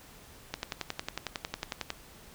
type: click train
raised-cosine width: 0.2 ms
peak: -15 dBFS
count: 16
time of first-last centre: 0.54-1.904 s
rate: 11 Hz
effects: pink hiss -53 dBFS RMS until 2.34 s